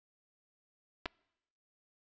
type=clicks; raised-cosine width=0.3 ms; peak=-22 / -19 dBFS; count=2; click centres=1.057 / 1.06 s; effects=noise-tail reverb RT60 0.9 s tail -26 dB re dry + resampled to 16000 Hz